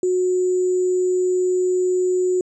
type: tone with sample-and-hold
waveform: sine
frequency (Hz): 366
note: F#4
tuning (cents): -19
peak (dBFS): -16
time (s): 0.03-2.41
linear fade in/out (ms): 2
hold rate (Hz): 7350
effects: resampled to 22050 Hz